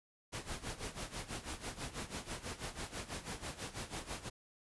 pink noise with tremolo, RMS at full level -41 dBFS, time 0.32-4.3 s, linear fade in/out 20 ms, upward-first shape sine, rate 6.1 Hz, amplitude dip 80%, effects resampled to 24000 Hz

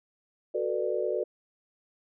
sine chord, B minor seventh, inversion second, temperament just, 370.4 / 444.5 / 493.9 / 592.7 Hz, F#4 / A4 / B4 / D5, +2 / +18 / 0 / +16 cents, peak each -32 dBFS, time 0.54-1.24 s, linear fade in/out 10 ms, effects none

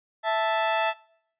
sawtooth tone pair together, 659.3 / 878.9 Hz, E5 / A5, 0 / -2 cents, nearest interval perfect fourth, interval 498 cents, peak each -21 dBFS, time 0.23-0.94 s, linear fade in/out 50 ms, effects noise-tail reverb RT60 0.7 s tail -24 dB re dry + resampled to 8000 Hz

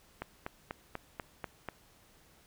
click train, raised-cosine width 0.5 ms, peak -22 dBFS, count 7, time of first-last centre 0.22-1.687 s, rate 4.09 Hz, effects pink hiss -63 dBFS RMS until 2.46 s

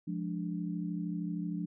sine chord, D diminished, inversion first, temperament equal, 174.61 / 207.7 / 293.7 Hz, F3 / Ab3 / D4, 0 / 0 / 0 cents, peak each -35 / -40 / -39 dBFS, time 0.07-1.66 s, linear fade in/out 10 ms, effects none

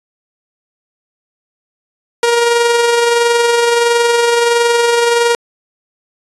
sawtooth tone with amplitude modulation, 471.9 Hz, A#4, 21 cents sharp, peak -4 dBFS, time 2.23-5.35 s, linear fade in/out 2 ms, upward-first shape sine, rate 21.5 Hz, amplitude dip 35%, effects resampled to 24000 Hz

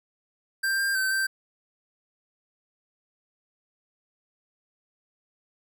square tone with pitch steps, 1579 / 1593 / 1541 / 1564 Hz, G6 / G6 / G6 / G6, +12 / +27 / -30 / -4 cents, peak -24 dBFS, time 0.63-1.27 s, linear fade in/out 10 ms, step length 160 ms, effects none

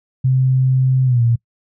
sine tone with pitch glide, 130.3 to 117.43 Hz, C3 to A#2, -7 to +13 cents, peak -11 dBFS, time 0.24-1.36 s, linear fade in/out 10 ms, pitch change -180 cents, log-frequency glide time 1.05-1.22 s, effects noise-tail reverb RT60 0.1 s tail -24 dB re dry

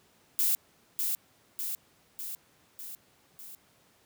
violet noise with echo, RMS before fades -26 dBFS, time 0.39-0.55 s, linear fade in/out 0 ms, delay 600 ms, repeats 5, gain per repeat -4 dB, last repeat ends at 3.55 s, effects pink hiss -64 dBFS RMS until 4.05 s + high-pass 100 Hz 12 dB/octave

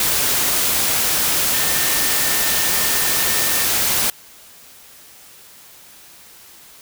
sine tone in noise, 1800 Hz, A6, 39 cents sharp, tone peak -29 dBFS, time 1.54-3.65 s, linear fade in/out 2 ms, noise white, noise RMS -18 dBFS, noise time 0-4.1 s, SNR -14 dB, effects white hiss -44 dBFS RMS until 6.81 s

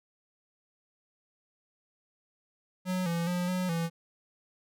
square tone with pitch steps, 183.9 / 169.1 / 178.1 / 183 / 166.9 Hz, F#3 / E3 / F3 / F#3 / E3, -10 / +44 / +34 / -19 / +22 cents, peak -29 dBFS, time 2.85-3.9 s, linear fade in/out 50 ms, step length 210 ms, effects none

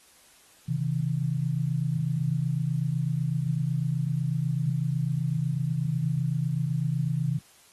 sine tone pair together, 132.3 / 160.3 Hz, C3 / E3, +20 / -48 cents, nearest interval minor third, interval 332 cents, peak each -27 dBFS, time 0.68-7.39 s, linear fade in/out 10 ms, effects white hiss -57 dBFS RMS until 7.72 s + AAC 32 kbps

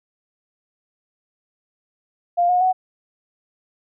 sine tone with pitch steps, 699 / 721.1 / 744 Hz, F5 / F#5 / F#5, +1 / -45 / +9 cents, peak -14 dBFS, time 2.37-2.73 s, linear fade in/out 20 ms, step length 120 ms, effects none

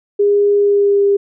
sine tone with pitch glide, 407.6 to 401.1 Hz, G#4 to G4, -32 to +40 cents, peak -9 dBFS, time 0.19-1.17 s, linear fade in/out 10 ms, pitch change -28 cents, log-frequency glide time 0.56-1.04 s, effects none

